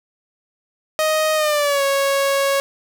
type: tone with pitch glide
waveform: sawtooth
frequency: 624 to 552.7 Hz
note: D#5 to C#5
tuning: +5 to -5 cents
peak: -12 dBFS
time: 0.99-2.6 s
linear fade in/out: 0 ms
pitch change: -210 cents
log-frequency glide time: 1.35-1.83 s
effects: none